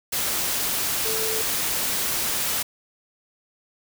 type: tone in noise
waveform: sine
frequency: 441.8 Hz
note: A4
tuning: 7 cents sharp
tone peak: -29 dBFS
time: 1.05-1.42 s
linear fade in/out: 10 ms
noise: white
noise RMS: -25 dBFS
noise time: 0.12-2.63 s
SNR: -7 dB
effects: none